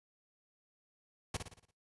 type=noise with echo; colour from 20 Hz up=pink; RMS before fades=-36 dBFS; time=1.34-1.37 s; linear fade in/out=5 ms; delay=57 ms; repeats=6; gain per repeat=-6 dB; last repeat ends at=1.712 s; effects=noise-tail reverb RT60 0.2 s tail -19 dB re dry + resampled to 24000 Hz